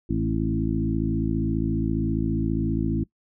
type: harmonic tone with a mistuned harmonic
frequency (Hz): 54.8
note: A1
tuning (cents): -6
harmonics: 1 / 2 / 3 / 4 / 5 / 6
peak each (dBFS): -29 / -29 / -29 / -29 / -29 / -29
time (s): 0.09-3.04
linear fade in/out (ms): 10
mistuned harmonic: 5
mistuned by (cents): -21
effects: noise-tail reverb RT60 0.1 s tail -21 dB re dry